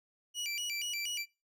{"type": "tone with vibrato", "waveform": "25% pulse", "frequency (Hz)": 2614, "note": "E7", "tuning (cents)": -15, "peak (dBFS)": -31, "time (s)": [0.34, 1.26], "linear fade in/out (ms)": 50, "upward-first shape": "square", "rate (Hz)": 4.2, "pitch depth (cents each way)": 190, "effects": ["noise-tail reverb RT60 0.3 s tail -26 dB re dry"]}